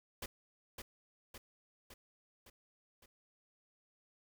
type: noise with echo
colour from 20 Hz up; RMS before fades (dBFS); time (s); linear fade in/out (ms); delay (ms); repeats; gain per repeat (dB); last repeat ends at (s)
pink; -43; 0.22-0.26; 5; 560; 5; -4; 3.06
effects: none